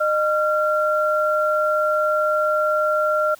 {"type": "tone pair together", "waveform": "sine", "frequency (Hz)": [612, 1373.9], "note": ["D#5", "F6"], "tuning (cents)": [-29, -29], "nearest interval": "octave + major second", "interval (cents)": 1400, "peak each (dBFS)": [-19, -20], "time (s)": [0, 3.35], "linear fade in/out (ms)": 10, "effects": ["white hiss -49 dBFS RMS until 3.39 s"]}